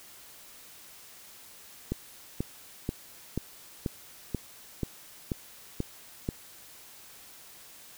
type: click train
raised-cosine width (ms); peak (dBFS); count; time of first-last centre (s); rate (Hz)
3; -16; 10; 1.92-6.289; 2.06
effects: white hiss -51 dBFS RMS until 7.97 s